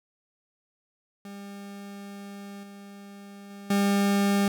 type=tone with level steps; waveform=40% pulse; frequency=200.2 Hz; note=G3; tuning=37 cents sharp; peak=-38 / -42 / -40 / -20 dBFS; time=1.25-4.48 s; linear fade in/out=2 ms; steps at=2.63 / 3.5 / 3.7 s; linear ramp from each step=5 ms; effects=none